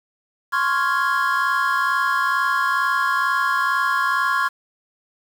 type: chord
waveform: triangle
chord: Db major seventh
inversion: third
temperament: equal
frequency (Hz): 1046.5 / 1108.7 / 1396.9 / 1661.2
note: C6 / Db6 / F6 / Ab6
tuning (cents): 0 / 0 / 0 / 0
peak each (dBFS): -21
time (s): 0.52-4.49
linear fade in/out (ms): 20
effects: tanh soft clip ceiling -7 dBFS + 7-bit